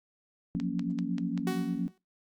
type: chord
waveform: sine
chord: Gb major seventh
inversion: third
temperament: equal with one note detuned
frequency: 174.61 / 183.19 / 233.1 / 277.2 Hz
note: F3 / Gb3 / Bb3 / Db4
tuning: 0 / -17 / 0 / 0 cents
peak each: -34 dBFS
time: 0.55-1.88 s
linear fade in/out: 0 ms
type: click train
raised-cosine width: 0.2 ms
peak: -25 dBFS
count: 5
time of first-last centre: 0.6-1.377 s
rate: 5.15 Hz
type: tone with exponential decay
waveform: sawtooth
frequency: 373.5 Hz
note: F#4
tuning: 16 cents sharp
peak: -26 dBFS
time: 1.47-1.98 s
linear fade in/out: 2 ms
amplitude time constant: 110 ms
effects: noise-tail reverb RT60 0.2 s tail -19 dB re dry + Opus 48 kbps